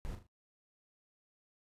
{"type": "noise with echo", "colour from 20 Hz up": "brown", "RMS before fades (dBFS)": -41, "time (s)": [0.05, 0.15], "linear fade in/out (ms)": 0, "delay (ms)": 39, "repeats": 3, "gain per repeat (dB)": -8, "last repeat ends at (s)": 0.267, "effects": ["noise-tail reverb RT60 0.1 s tail -23 dB re dry", "resampled to 32000 Hz"]}